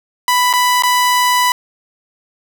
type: tone with dropouts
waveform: sawtooth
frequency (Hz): 991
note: B5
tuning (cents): +6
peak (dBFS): -7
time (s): 0.28-1.52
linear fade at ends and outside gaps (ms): 1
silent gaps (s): 0.529-0.536 / 0.823-0.835
effects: none